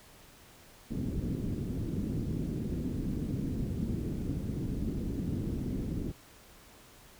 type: low-pass noise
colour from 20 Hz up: white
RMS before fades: -34 dBFS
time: 0.9-6.12 s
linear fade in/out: 10 ms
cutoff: 290 Hz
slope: 24 dB/octave
effects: pink hiss -56 dBFS RMS until 7.19 s